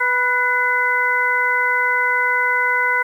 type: harmonic tone with a mistuned harmonic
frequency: 493.9 Hz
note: B4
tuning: in tune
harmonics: 1 / 2 / 3 / 4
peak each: -28 / -21 / -19 / -19 dBFS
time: 0-3.03 s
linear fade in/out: 10 ms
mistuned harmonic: 4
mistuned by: +46 cents
effects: 8-bit